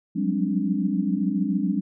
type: tone cluster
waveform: sine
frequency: 181.3 / 188.5 / 202.6 / 265.3 / 293.6 Hz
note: F#3 / F#3 / G#3 / C4 / D4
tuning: -35 / +32 / -43 / +24 / 0 cents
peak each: -28 / -29 / -25 / -29 / -28 dBFS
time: 0.15-1.81 s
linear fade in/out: 20 ms
effects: none